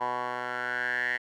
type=tone with band-pass filter sweep; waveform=10% pulse; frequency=123.47 Hz; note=B2; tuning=in tune; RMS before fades=-31 dBFS; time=0-1.18 s; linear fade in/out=20 ms; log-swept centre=990 to 1900 Hz; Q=7.4; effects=none